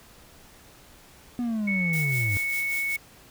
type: linear sweep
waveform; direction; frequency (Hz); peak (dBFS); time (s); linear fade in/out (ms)
triangle; down; 246.9 to 95.6; -23; 1.39-2.37; 0
type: tone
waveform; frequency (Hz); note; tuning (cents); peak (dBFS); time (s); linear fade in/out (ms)
sine; 2212; C#7; -4; -25; 1.67-2.97; 10
type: noise with tremolo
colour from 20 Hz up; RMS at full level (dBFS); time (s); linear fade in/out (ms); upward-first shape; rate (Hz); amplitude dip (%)
blue; -35; 1.93-2.96; 2; sine; 5.1; 60
effects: pink hiss -52 dBFS RMS until 3.3 s